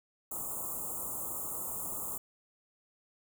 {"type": "band-stop noise", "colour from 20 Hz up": "white", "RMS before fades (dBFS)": -38, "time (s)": [0.31, 2.18], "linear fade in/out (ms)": 5, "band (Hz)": [1300, 6900], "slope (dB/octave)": 96, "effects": []}